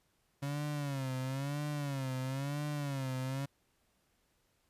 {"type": "tone with vibrato", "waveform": "35% pulse", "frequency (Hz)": 138.59, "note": "C#3", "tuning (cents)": 0, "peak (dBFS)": -33, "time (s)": [0.42, 3.46], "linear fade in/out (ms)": 10, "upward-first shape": "sine", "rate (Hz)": 1, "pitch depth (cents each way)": 120, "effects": ["pink hiss -75 dBFS RMS until 4.69 s", "resampled to 32000 Hz"]}